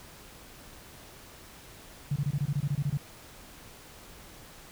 sine tone bursts, 142.7 Hz, D3, 49 cents flat, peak -25 dBFS, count 12, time 2.11-2.974 s, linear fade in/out 5 ms, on 50 ms, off 24 ms, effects pink hiss -50 dBFS RMS until 4.71 s

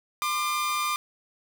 sawtooth tone pair together, 1036.1 / 1199 Hz, C6 / D6, -17 / +36 cents, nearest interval minor third, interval 253 cents, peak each -30 / -22 dBFS, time 0.22-0.96 s, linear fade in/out 0 ms, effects 10-bit

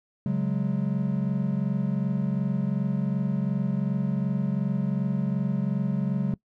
triangle chord, C# suspended fourth, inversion none, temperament equal, 138.59 / 185 / 207.7 Hz, C#3 / F#3 / G#3, 0 / 0 / 0 cents, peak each -26 / -25 / -27 dBFS, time 0.26-6.34 s, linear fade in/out 2 ms, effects noise-tail reverb RT60 0.1 s tail -22 dB re dry

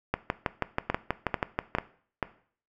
two click trains, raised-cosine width 0.5 ms, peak -10 / -10 dBFS, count 11 / 4, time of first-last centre 0.14-1.75 / 0.9-2.227 s, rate 6.21 / 2.26 Hz, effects noise-tail reverb RT60 0.5 s tail -17 dB re dry

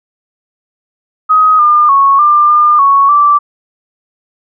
sine tone with pitch steps, 1259 / 1205 / 1104 / 1193 / 1204 / 1110 / 1167 Hz, D#6 / D6 / C#6 / D6 / D6 / C#6 / D6, +20 / +44 / -7 / +27 / +43 / +2 / -11 cents, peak -4 dBFS, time 1.29-3.39 s, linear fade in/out 20 ms, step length 300 ms, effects none

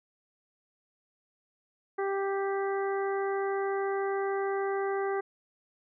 harmonic tone, 392.9 Hz, G4, 4 cents sharp, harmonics 1 / 2 / 3 / 4 / 5, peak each -29 / -35 / -39 / -41 / -43 dBFS, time 1.98-5.21 s, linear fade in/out 10 ms, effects none

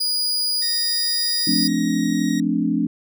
40% pulse tone, 4903 Hz, D#8, 26 cents flat, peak -18 dBFS, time 0-1.68 s, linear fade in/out 10 ms
15% pulse tone with pitch glide, 1870 to 1887.4 Hz, A#6 to A#6, +5 to +21 cents, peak -24 dBFS, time 0.62-2.4 s, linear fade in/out 2 ms, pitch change +16 cents, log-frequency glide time 0.93-1.75 s
sine chord, D minor seventh, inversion first, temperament equal with one note detuned, 174.61 / 217.5 / 261.6 / 293.7 Hz, F3 / A3 / C4 / D4, 0 / -20 / 0 / 0 cents, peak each -25 / -23 / -23 / -22 dBFS, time 1.47-2.87 s, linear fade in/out 5 ms
effects none

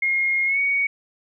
sine tone with pitch glide, 2143 to 2238 Hz, C7 to C#7, +41 to +16 cents, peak -18 dBFS, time 0.02-0.87 s, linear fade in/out 5 ms, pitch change +75 cents, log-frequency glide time 0.46-0.59 s, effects none

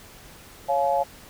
sine chord, Db major, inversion none, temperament equal with one note detuned, 554.4 / 698.5 / 852 Hz, Db5 / F5 / Ab5, 0 / 0 / +44 cents, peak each -24 dBFS, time 0.68-1.04 s, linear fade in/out 20 ms, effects pink hiss -47 dBFS RMS until 1.29 s

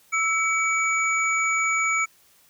sine tone cluster, 1315 / 2270 / 6900 Hz, E6 / C#7 / A8, -5 / +41 / -35 cents, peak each -25 / -22 / -30 dBFS, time 0.12-2.06 s, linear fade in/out 20 ms, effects white hiss -58 dBFS RMS until 2.49 s

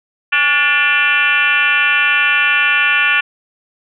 sine tone with frequency modulation, 2068 Hz, C7, 21 cents flat, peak -10 dBFS, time 0.32-3.21 s, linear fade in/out 10 ms, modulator 311 Hz, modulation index 2.6, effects none

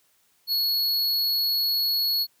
square tone, 4356 Hz, C#8, 31 cents flat, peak -22 dBFS, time 0.47-2.27 s, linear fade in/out 50 ms, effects white hiss -65 dBFS RMS until 2.4 s + high-pass 60 Hz 12 dB/octave

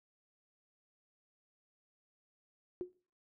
sine tone with exponential decay, 360.1 Hz, F#4, 47 cents flat, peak -32 dBFS, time 2.81-2.93 s, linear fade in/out 0 ms, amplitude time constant 24 ms, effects noise-tail reverb RT60 0.4 s tail -20 dB re dry

